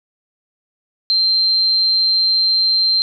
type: tone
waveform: sine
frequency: 4143 Hz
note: C8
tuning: 18 cents flat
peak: -12 dBFS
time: 1.1-3.02 s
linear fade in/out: 0 ms
effects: none